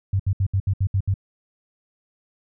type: tone bursts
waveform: sine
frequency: 96.9 Hz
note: G2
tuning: 20 cents flat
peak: -17 dBFS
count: 8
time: 0.13-1.141 s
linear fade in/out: 5 ms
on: 66 ms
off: 69 ms
effects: none